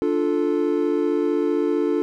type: chord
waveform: triangle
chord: D minor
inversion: none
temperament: equal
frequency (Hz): 293.7 / 349.2 / 440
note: D4 / F4 / A4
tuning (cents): 0 / 0 / 0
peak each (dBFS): -21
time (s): 0.02-2.02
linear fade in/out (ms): 0
effects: none